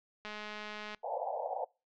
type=click train; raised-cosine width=0.2 ms; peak=-24 dBFS; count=148; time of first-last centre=0.25-0.947 s; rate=211 Hz
type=band-pass noise; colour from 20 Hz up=white; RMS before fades=-37 dBFS; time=1.03-1.65 s; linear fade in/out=10 ms; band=490 to 880 Hz; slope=96 dB/octave
effects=noise-tail reverb RT60 0.3 s tail -26 dB re dry + low-pass 3000 Hz 12 dB/octave